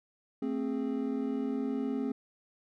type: tone cluster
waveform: triangle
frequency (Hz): 225 / 264.6 / 415.5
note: A3 / C4 / G#4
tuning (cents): +39 / +20 / +1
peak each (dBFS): -34 / -30 / -36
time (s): 0.42-2.12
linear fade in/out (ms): 5
effects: none